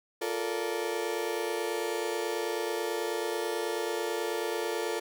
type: chord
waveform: 35% pulse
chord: Bb major seventh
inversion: second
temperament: just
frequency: 349.6 / 437 / 466.2 / 582.7 Hz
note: F4 / A4 / Bb4 / D5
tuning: +2 / -12 / 0 / -14 cents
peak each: -34 / -32 / -34 / -38 dBFS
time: 0.21-5 s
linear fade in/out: 10 ms
effects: none